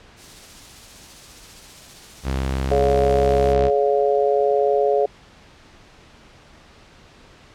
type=noise with tremolo; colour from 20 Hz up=violet; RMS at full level=-30 dBFS; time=0.16-3.56 s; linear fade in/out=50 ms; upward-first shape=triangle; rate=15 Hz; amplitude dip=30%
type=tone; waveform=sawtooth; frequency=66.4 Hz; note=C2; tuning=26 cents sharp; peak=-17 dBFS; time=2.23-3.71 s; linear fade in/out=50 ms
type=harmonic tone; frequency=140.9 Hz; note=C#3; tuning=29 cents sharp; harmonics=3 / 4 / 5; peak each=-18 / -20 / -22 dBFS; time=2.71-5.06 s; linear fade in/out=5 ms
effects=pink hiss -48 dBFS RMS until 7.54 s + low-pass 5000 Hz 12 dB/octave